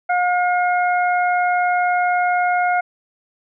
harmonic tone, 716 Hz, F5, 43 cents sharp, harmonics 1 / 2 / 3, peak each -16 / -22 / -26 dBFS, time 0.09-2.81 s, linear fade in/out 10 ms, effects none

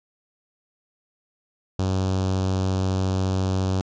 sawtooth tone with notch filter, 94.4 Hz, F#2, 35 cents sharp, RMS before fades -23 dBFS, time 1.79-3.81 s, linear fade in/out 0 ms, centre 2000 Hz, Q 0.88, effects resampled to 16000 Hz

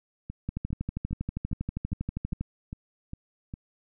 two click trains, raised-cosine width 5 ms, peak -18 / -24 dBFS, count 25 / 9, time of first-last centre 0.49-2.41 / 0.3-3.539 s, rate 12.5 / 2.47 Hz, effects none

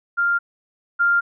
sine tone pair in turn, 1396.9 / 1396.9 Hz, F6 / F6, 0 / 0 cents, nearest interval unison, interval 0 cents, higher neither, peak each -16 / -14 dBFS, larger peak second, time 0.17-0.39 / 0.99-1.21 s, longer neither, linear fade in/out 20 ms, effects none

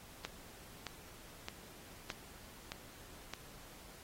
click train, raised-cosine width 0.2 ms, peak -22 dBFS, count 6, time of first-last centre 0.25-3.336 s, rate 1.62 Hz, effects pink hiss -56 dBFS RMS until 4.03 s + AAC 48 kbps

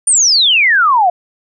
sine exponential sweep, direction down, 9397 to 683 Hz, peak -7 dBFS, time 0.07-1.1 s, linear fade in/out 5 ms, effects none

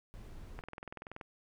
brown noise, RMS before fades -48 dBFS, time 0.14-0.61 s, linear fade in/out 0 ms
click train, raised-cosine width 0.5 ms, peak -29 dBFS, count 14, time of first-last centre 0.59-1.212 s, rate 20.9 Hz
effects none

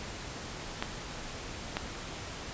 clicks, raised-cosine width 0.3 ms, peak -14 dBFS, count 2, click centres 0.825 / 1.769 s, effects pink hiss -41 dBFS RMS until 2.53 s + resampled to 16000 Hz

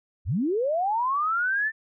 sine linear sweep, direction up, 57.3 to 1800 Hz, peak -22 dBFS, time 0.25-1.72 s, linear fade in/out 50 ms, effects none

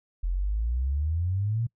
sine exponential sweep, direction up, 41.82 to 120 Hz, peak -24 dBFS, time 0.23-1.67 s, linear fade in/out 10 ms, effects noise-tail reverb RT60 0.1 s tail -25 dB re dry

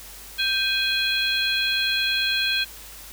harmonic tone with a mistuned harmonic, 830.6 Hz, G#5, in tune, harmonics 2 / 3 / 4 / 5, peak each -27 / -26 / -25 / -26 dBFS, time 0.38-2.65 s, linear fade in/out 20 ms, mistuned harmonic 2, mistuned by -100 cents, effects added 50 Hz sine -47 dBFS peak until 3.12 s + white hiss -42 dBFS RMS until 3.12 s

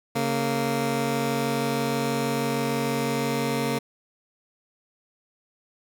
15% pulse tone pair together, 138.7 / 231.2 Hz, C#3 / A#3, +1 / -14 cents, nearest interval major sixth, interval 885 cents, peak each -21 / -19 dBFS, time 0.15-3.79 s, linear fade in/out 10 ms, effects none

